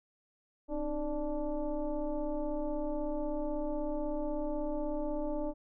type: tone with frequency modulation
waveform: sine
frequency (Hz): 304.1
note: D#4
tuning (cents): -40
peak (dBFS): -31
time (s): 0.68-5.54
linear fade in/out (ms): 50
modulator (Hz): 286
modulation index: 1.4
effects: none